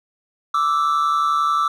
triangle tone pair together, 1167.3 / 1318.5 Hz, D6 / E6, -11 / 0 cents, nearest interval major second, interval 211 cents, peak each -16 dBFS, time 0.54-1.68 s, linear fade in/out 5 ms, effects tanh soft clip ceiling -10 dBFS

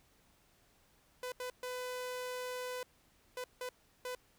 sawtooth tone bursts at uneven times, 501 Hz, B4, 25 cents sharp, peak -35 dBFS, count 6, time 1.23-1.32 / 1.4-1.5 / 1.63-2.83 / 3.37-3.44 / 3.61-3.69 / 4.05-4.15 s, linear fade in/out 2 ms, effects pink hiss -69 dBFS RMS until 4.38 s

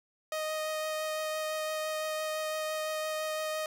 sawtooth tone with vibrato, 622.3 Hz, D#5, in tune, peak -28 dBFS, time 0.32-3.66 s, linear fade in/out 2 ms, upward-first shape triangle, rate 5.9 Hz, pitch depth 10 cents each way, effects none

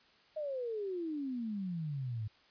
sine exponential sweep, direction down, 629 to 103.83 Hz, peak -35 dBFS, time 0.36-2.28 s, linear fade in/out 10 ms, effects white hiss -65 dBFS RMS until 2.5 s + resampled to 11025 Hz

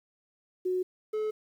sine / triangle tone pair in turn, 367.3 / 430.2 Hz, F#4 / A4, -13 / -39 cents, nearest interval minor third, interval 274 cents, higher second, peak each -26 dBFS, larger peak neither, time 0.65-0.83 / 1.13-1.31 s, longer neither, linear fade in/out 10 ms, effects 10-bit

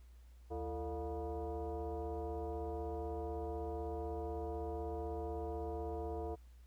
sine tone with frequency modulation, 185 Hz, F#3, in tune, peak -38 dBFS, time 0.5-6.36 s, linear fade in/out 20 ms, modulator 261 Hz, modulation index 2.2, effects added 60 Hz sine -55 dBFS peak until 6.66 s + pink hiss -73 dBFS RMS until 6.66 s

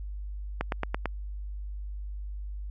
click train, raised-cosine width 0.5 ms, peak -13 dBFS, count 5, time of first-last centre 0.61-1.057 s, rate 8.95 Hz, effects added 50 Hz sine -34 dBFS peak until 2.7 s

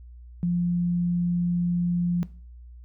sine tone, 174.8 Hz, F3, 2 cents sharp, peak -21 dBFS, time 0.43-2.23 s, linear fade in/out 0 ms, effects noise-tail reverb RT60 0.4 s tail -18 dB re dry + added 60 Hz sine -42 dBFS peak until 2.84 s

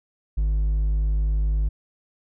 sine tone with hard clipping, 51.91 Hz, G#1, in tune, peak -20 dBFS, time 0.37-1.69 s, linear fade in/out 10 ms, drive 3 dB, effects none

